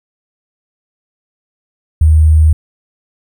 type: tone with sample-and-hold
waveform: sine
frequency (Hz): 78.1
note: D#2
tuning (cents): +7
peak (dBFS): -4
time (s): 2.01-2.53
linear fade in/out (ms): 5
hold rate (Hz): 8820
effects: none